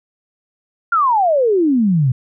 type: exponential sweep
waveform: sine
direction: down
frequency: 1425 to 120.7 Hz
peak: -11 dBFS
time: 0.92-2.12 s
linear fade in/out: 5 ms
effects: none